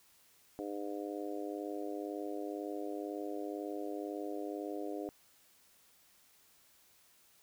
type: harmonic tone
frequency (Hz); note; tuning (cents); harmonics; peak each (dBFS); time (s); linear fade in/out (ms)
102; G#2; -31; 3 / 4 / 5 / 6 / 7; -41 / -43 / -45 / -47 / -48; 0.59-5.09; 0
effects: white hiss -66 dBFS RMS until 7.42 s